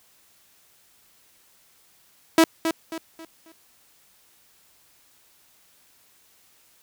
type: tone with echo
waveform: sawtooth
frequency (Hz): 325.5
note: E4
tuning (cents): -22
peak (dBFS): -8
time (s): 2.38-2.44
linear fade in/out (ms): 2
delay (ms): 270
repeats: 4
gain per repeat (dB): -9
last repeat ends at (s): 3.52
effects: white hiss -59 dBFS RMS until 6.82 s